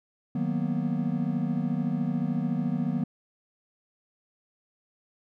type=chord; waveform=triangle; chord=B major seventh; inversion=first; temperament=equal; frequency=155.56 / 185 / 233.1 / 246.9 Hz; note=D#3 / F#3 / A#3 / B3; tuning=0 / 0 / 0 / 0 cents; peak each=-29 dBFS; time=0.35-3.04 s; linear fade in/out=5 ms; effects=none